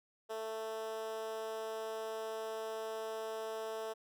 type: tone with high-pass filter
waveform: 10% pulse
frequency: 221.1 Hz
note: A3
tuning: 9 cents sharp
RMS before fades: -41 dBFS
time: 0.29-3.94 s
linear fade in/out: 20 ms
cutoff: 510 Hz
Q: 7.3
effects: none